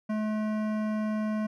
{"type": "tone with hard clipping", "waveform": "sine", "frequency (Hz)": 214.7, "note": "A3", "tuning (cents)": -42, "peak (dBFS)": -29, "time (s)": [0.09, 1.47], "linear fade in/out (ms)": 10, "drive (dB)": 15, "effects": []}